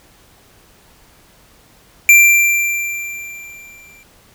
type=tone with exponential decay; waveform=square; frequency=2360 Hz; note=D7; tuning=8 cents sharp; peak=-4 dBFS; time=2.09-4.03 s; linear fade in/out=1 ms; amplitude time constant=420 ms; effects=pink hiss -49 dBFS RMS until 4.34 s